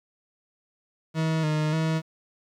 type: tone with vibrato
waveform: 40% pulse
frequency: 156.7 Hz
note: D#3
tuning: 13 cents sharp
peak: -22 dBFS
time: 1.14-2.02 s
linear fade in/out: 50 ms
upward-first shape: square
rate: 1.7 Hz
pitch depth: 35 cents each way
effects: low-pass 6000 Hz 12 dB/octave + 9-bit